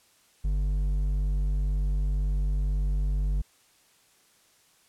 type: tone with hard clipping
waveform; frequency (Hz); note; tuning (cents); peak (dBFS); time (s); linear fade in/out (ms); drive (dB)
sine; 49; G1; 0; -25; 0.44-3.42; 10; 6
effects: white hiss -62 dBFS RMS until 4.88 s + low-pass 11000 Hz 12 dB/octave